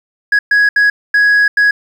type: tone bursts at uneven times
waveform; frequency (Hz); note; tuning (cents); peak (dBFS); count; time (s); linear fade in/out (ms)
sine; 1666; G#6; +5; -4; 5; 0.32-0.39 / 0.51-0.69 / 0.76-0.9 / 1.14-1.48 / 1.57-1.71; 5
effects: tanh soft clip ceiling -6 dBFS + 7-bit